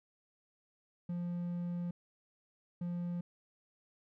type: tone bursts at uneven times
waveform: triangle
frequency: 174.61 Hz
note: F3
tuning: in tune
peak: -33 dBFS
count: 2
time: 1.09-1.91 / 2.81-3.21 s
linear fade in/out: 5 ms
effects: none